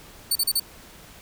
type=tone bursts; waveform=15% pulse; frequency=4495 Hz; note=C#8; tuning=23 cents sharp; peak=-13 dBFS; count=4; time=0.31-0.598 s; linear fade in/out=5 ms; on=45 ms; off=36 ms; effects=pink hiss -47 dBFS RMS until 1.21 s